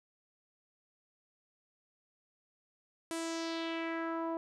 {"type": "tone with low-pass filter sweep", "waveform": "sawtooth", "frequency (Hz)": 329.4, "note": "E4", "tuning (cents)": -1, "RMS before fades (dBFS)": -37, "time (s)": [3.11, 4.37], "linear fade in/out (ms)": 0, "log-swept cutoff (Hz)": [10000, 830], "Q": 2.3, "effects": []}